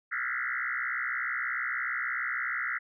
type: tone with frequency modulation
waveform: sine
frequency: 1686 Hz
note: G#6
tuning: 26 cents sharp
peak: -29 dBFS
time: 0.11-2.79 s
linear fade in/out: 20 ms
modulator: 63.2 Hz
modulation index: 5.7
effects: none